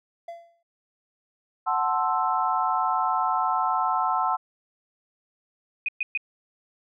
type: tone with exponential decay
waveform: triangle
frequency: 680 Hz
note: F5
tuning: 46 cents flat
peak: -30 dBFS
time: 0.28-0.63 s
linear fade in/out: 5 ms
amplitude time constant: 74 ms
type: chord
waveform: sine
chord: F# half-diminished seventh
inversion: none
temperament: equal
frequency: 740 / 880 / 1046.5 / 1318.5 Hz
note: F#5 / A5 / C6 / E6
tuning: 0 / 0 / 0 / 0 cents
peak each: -27 dBFS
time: 1.66-4.37 s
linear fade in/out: 20 ms
type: tone bursts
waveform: sine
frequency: 2489 Hz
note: D#7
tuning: in tune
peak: -23 dBFS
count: 3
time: 5.86-6.175 s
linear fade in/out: 2 ms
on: 25 ms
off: 120 ms
effects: none